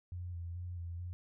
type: tone with vibrato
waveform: sine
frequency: 87.2 Hz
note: F2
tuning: 2 cents flat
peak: -39 dBFS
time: 0.12-1.13 s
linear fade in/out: 0 ms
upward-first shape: square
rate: 2.3 Hz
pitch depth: 31 cents each way
effects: none